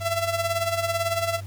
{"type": "tone with tremolo", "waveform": "sawtooth", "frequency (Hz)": 671, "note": "E5", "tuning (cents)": 31, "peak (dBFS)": -17, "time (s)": [0, 1.41], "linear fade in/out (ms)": 50, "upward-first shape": "sine", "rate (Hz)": 18, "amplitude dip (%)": 65, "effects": ["added 98 Hz sine -33 dBFS peak until 1.46 s", "pink hiss -50 dBFS RMS until 1.46 s"]}